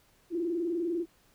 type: tone with vibrato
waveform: sine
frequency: 339.7 Hz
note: F4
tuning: 48 cents flat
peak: -28 dBFS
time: 0.3-1.06 s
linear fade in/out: 50 ms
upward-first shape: square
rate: 20 Hz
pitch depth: 77 cents each way
effects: pink hiss -65 dBFS RMS until 1.34 s